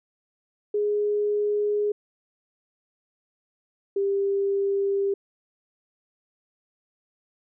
sine tone pair in turn, 415.3 / 396.5 Hz, G#4 / G4, 0 / +20 cents, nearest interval minor second, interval 80 cents, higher first, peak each -21 dBFS, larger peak neither, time 0.74-1.92 / 3.96-5.14 s, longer neither, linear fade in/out 5 ms, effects none

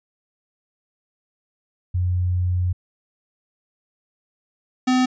sine / square tone pair in turn, 90 / 254.6 Hz, F#2 / C4, -47 / -47 cents, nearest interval octave + tritone, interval 1800 cents, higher second, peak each -18 / -16 dBFS, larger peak second, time 1.94-2.73 / 4.87-5.06 s, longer first, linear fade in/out 10 ms, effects resampled to 16000 Hz

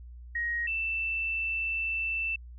sine tone pair in turn, 1882 / 2662 Hz, A#6 / E7, +16 / +16 cents, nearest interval tritone, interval 600 cents, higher second, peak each -28 dBFS, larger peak neither, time 0.35-0.67 / 0.67-2.36 s, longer second, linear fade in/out 5 ms, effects added 60 Hz sine -43 dBFS peak until 2.58 s

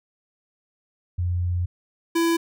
sine / square tone pair in turn, 88.4 / 333.8 Hz, F2 / E4, +22 / +22 cents, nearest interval octave + major seventh, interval 2300 cents, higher second, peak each -21 / -19 dBFS, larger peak second, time 1.18-1.66 / 2.15-2.37 s, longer first, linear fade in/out 10 ms, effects none

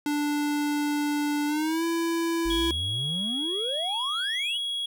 square tone with pitch glide, 293.7 to 333.5 Hz, D4 to E4, 0 to +20 cents, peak -25 dBFS, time 0.06-2.71 s, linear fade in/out 2 ms, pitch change +220 cents, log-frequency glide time 1.47-1.84 s
triangle exponential sweep, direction up, 42.11 to 3084 Hz, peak -29 dBFS, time 2.45-4.58 s, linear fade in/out 10 ms
triangle tone, 3322 Hz, G#7, in tune, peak -26 dBFS, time 2.5-4.86 s, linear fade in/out 5 ms
effects none

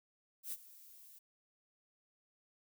violet noise with ADSR envelope, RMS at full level -40 dBFS, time 0.43-1.19 s, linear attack 93 ms, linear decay 39 ms, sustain -18 dB, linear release 8 ms, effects none

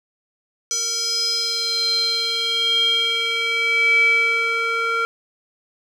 square tone with band-pass filter sweep, 459.5 Hz, A#4, 25 cents flat, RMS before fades -20 dBFS, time 0.71-5.05 s, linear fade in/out 0 ms, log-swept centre 5900 to 1700 Hz, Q 7.8, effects none

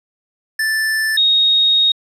square / sine tone pair in turn, 1760 / 3740 Hz, A6 / A#7, 0 / +5 cents, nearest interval octave + minor second, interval 1305 cents, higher second, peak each -16 / -10 dBFS, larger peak second, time 0.59-1.17 / 1.17-1.92 s, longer second, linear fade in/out 5 ms, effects resampled to 32000 Hz + 8-bit

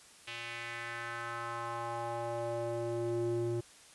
square tone with band-pass filter sweep, 117.5 Hz, A#2, 14 cents sharp, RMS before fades -37 dBFS, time 0.27-3.61 s, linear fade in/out 10 ms, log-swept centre 2800 to 280 Hz, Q 2.4, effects white hiss -57 dBFS RMS until 3.94 s + resampled to 24000 Hz

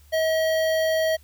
square tone with notch filter, 639 Hz, D#5, 46 cents sharp, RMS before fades -22 dBFS, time 0.12-1.17 s, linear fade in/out 20 ms, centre 8300 Hz, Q 1.1, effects added 73 Hz sine -50 dBFS peak until 1.23 s + white hiss -59 dBFS RMS until 1.23 s

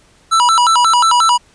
square tone with vibrato, 1136 Hz, C#6, 42 cents sharp, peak -9 dBFS, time 0.31-1.38 s, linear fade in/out 20 ms, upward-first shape square, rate 5.6 Hz, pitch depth 270 cents each way, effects pink hiss -50 dBFS RMS until 1.54 s + resampled to 22050 Hz

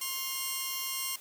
5% pulse tone pair together, 1061.4 / 2831 Hz, C6 / F7, +24 / +23 cents, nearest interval octave + perfect fourth, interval 1699 cents, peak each -23 / -27 dBFS, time 0.01-1.16 s, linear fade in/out 5 ms, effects white hiss -52 dBFS RMS until 1.2 s + high-pass 200 Hz 12 dB/octave

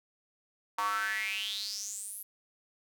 square tone with high-pass filter sweep, 102.1 Hz, G#2, 29 cents flat, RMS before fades -35 dBFS, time 0.78-2.23 s, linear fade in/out 5 ms, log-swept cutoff 980 to 12000 Hz, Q 7.7, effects none

